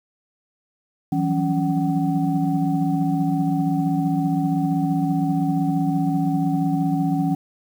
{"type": "tone cluster", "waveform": "sine", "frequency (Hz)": [163.3, 178.6, 189.1, 278.9, 754], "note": ["E3", "F3", "F#3", "C#4", "F#5"], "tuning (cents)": [-16, 39, 38, 11, 32], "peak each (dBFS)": [-22, -28, -29, -21, -28], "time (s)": [1.12, 7.35], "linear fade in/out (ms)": 5, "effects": ["tanh soft clip ceiling -8 dBFS", "8-bit"]}